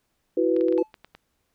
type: chord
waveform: sine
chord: E suspended second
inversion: none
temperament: equal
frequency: 329.6 / 370 / 493.9 Hz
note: E4 / F#4 / B4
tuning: 0 / 0 / 0 cents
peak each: -23 dBFS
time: 0.37-0.83 s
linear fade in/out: 5 ms
type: clicks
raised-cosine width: 0.3 ms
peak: -27 dBFS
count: 8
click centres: 0.565 / 0.61 / 0.684 / 0.725 / 0.778 / 0.942 / 1.046 / 1.15 s
type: tone with exponential decay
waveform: triangle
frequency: 866 Hz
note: A5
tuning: 28 cents flat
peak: -28 dBFS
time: 0.78-0.92 s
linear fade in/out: 2 ms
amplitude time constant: 30 ms
effects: pink hiss -73 dBFS RMS until 1.54 s